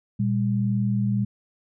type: tone pair together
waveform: sine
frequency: 118.9 / 200.4 Hz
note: A#2 / G3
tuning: +35 / +38 cents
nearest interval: major sixth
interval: 903 cents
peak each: -23 dBFS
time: 0.19-1.25 s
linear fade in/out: 10 ms
effects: none